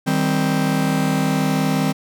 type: chord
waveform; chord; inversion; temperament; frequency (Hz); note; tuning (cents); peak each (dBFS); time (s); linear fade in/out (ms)
45% pulse; C minor; first; just; 156.98 / 196.22 / 261.6; Eb3 / G3 / C4; +16 / +2 / 0; -21 / -22 / -21; 0.06-1.93; 20
effects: none